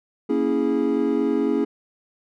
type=chord; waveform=triangle; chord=A# half-diminished seventh; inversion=none; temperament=equal with one note detuned; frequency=233.1 / 277.2 / 327 / 415.3 Hz; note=A#3 / C#4 / E4 / G#4; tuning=0 / 0 / -14 / 0 cents; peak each=-24 / -21 / -23 / -22 dBFS; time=0.29-1.65 s; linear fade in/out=10 ms; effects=none